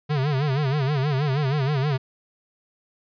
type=tone with vibrato; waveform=square; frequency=141 Hz; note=C#3; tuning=30 cents sharp; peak=-21 dBFS; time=0.09-1.98 s; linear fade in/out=20 ms; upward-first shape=sine; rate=6.3 Hz; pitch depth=140 cents each way; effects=resampled to 11025 Hz